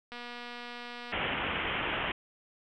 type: click train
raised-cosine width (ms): 0.3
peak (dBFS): -27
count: 242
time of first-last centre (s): 0.12-1.12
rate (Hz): 241
type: low-pass noise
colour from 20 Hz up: white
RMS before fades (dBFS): -33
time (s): 1.12-2.12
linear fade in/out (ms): 5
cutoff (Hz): 3200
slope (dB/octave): 96
effects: none